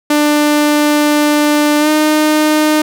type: tone with pitch glide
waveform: sawtooth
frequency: 296.9 to 306 Hz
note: D4 to D#4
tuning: +19 to -29 cents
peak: -5 dBFS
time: 0.1-2.82 s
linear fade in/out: 5 ms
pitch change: +52 cents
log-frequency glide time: 1.79-1.89 s
effects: none